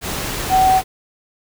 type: tone in noise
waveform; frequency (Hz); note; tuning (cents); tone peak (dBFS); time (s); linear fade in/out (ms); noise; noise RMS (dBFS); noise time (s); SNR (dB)
sine; 755; F#5; +35; -10; 0.49-0.82; 50; pink; -24; 0.01-0.84; +11
effects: none